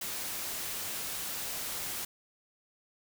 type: noise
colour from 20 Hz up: white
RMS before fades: -37 dBFS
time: 0.01-2.05 s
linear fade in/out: 5 ms
effects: none